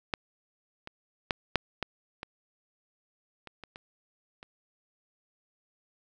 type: clicks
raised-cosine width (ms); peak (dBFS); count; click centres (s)
0.3; -12 / -24 / -10 / -7 / -14 / -21 / -27 / -27 / -27 / -29; 10; 0.138 / 0.874 / 1.308 / 1.557 / 1.827 / 2.231 / 3.473 / 3.637 / 3.759 / 4.429
effects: none